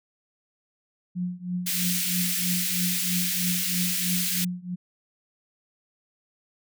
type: tone with tremolo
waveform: sine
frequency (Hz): 179.1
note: F3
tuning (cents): +44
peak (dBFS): -24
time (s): 1.15-4.76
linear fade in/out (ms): 20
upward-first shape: triangle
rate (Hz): 3.1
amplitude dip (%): 95
type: high-pass noise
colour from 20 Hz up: white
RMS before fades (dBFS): -27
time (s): 1.66-4.45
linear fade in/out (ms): 10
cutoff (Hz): 1900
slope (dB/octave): 24
effects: none